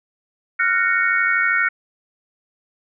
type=chord; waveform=sine; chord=Gb major seventh; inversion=third; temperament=just; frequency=1387.5 / 1480 / 1850 / 2220 Hz; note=F6 / Gb6 / Bb6 / Db7; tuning=-12 / 0 / -14 / +2 cents; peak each=-21 dBFS; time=0.59-1.69 s; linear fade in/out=10 ms; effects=none